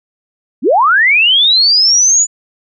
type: linear sweep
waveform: sine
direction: up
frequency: 188.6 to 7000 Hz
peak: -6 dBFS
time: 0.62-2.27 s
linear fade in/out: 50 ms
effects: none